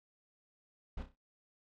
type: noise with echo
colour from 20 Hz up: brown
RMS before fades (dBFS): -40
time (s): 0.97-1.03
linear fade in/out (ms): 5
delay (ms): 31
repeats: 4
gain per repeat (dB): -8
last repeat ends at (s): 1.154
effects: noise-tail reverb RT60 0.2 s tail -21 dB re dry + low-pass 4000 Hz 12 dB/octave